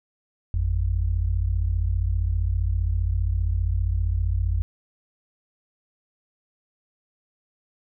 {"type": "tone pair together", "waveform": "sine", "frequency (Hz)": [51.86, 87], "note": ["G#1", "F2"], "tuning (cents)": [-2, -6], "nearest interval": "major sixth", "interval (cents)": 896, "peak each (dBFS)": -23, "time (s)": [0.54, 4.62], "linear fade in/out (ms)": 0, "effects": []}